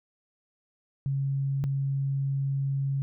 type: tone pair in turn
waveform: sine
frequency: 137.4 / 137.4 Hz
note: C#3 / C#3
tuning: -15 / -15 cents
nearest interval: unison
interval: 0 cents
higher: neither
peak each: -25 dBFS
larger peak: neither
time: 1.06-1.64 / 1.64-3.02 s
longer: second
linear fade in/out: 0 ms
effects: none